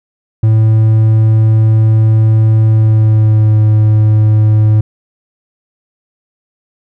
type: tone with pitch glide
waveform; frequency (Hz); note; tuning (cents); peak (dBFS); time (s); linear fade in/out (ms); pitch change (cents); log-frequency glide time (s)
triangle; 110 to 107.67; A2 to A2; 0 to -37; -3; 0.43-4.81; 5; -37; 2.67-3.58
effects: none